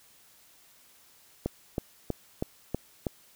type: click train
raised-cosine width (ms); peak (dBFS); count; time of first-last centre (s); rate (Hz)
2; -15; 6; 1.46-3.068; 3.11
effects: white hiss -59 dBFS RMS until 3.35 s